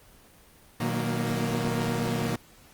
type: chord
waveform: sawtooth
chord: B major seventh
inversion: none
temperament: equal with one note detuned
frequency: 120.86 / 155.56 / 185 / 233.1 Hz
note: B2 / D#3 / F#3 / A#3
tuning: -37 / 0 / 0 / 0 cents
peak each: -27 / -29 / -30 / -26 dBFS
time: 0.8-2.36 s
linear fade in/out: 5 ms
effects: pink hiss -55 dBFS RMS until 2.73 s + Opus 24 kbps